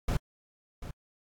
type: noise with echo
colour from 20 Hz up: brown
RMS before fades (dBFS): -27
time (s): 0.08-0.17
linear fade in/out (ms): 5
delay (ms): 740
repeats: 1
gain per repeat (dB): -12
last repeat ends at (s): 0.91
effects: AAC 64 kbps